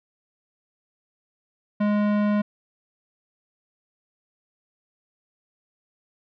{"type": "tone with tanh clipping", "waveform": "sine", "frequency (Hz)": 207.7, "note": "G#3", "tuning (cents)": 0, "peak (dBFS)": -21, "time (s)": [1.8, 2.42], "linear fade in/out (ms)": 10, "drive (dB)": 18, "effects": []}